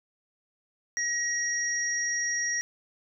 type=tone pair together; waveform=sine; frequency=1899 / 5691 Hz; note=A#6 / F8; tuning=+32 / +32 cents; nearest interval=octave + perfect fifth; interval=1900 cents; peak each=-29 / -29 dBFS; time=0.97-2.61 s; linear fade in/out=0 ms; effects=none